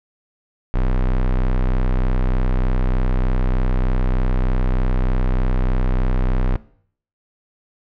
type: tone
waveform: square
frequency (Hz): 31.64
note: B0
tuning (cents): +43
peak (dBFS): -16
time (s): 0.74-6.56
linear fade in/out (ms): 0
effects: noise-tail reverb RT60 0.6 s tail -19 dB re dry + low-pass 2000 Hz 12 dB/octave